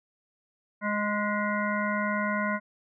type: harmonic tone with a mistuned harmonic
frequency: 207.7 Hz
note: G#3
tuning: in tune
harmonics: 1 / 3 / 5 / 7 / 9 / 10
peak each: -30 / -33 / -32 / -32 / -36 / -38 dBFS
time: 0.81-2.6 s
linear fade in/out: 50 ms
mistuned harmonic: 9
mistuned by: +46 cents
effects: none